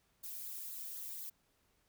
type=noise with flanger; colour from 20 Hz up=violet; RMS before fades=-45 dBFS; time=0.23-1.3 s; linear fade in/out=10 ms; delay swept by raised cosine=0.34 to 1.54 ms; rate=4 Hz; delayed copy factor=-0.6; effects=pink hiss -75 dBFS RMS until 1.88 s